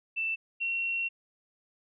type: tone pair in turn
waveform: sine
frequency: 2664 / 2729 Hz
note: E7 / F7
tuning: +18 / -41 cents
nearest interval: unison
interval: 41 cents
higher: second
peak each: -28 / -28 dBFS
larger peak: neither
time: 0.16-0.36 / 0.6-1.09 s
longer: second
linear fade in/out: 20 ms
effects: none